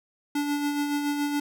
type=tone with tremolo; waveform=square; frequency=290 Hz; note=D4; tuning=22 cents flat; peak=-24 dBFS; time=0.35-1.4 s; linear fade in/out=5 ms; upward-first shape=sine; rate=7.1 Hz; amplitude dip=40%; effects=none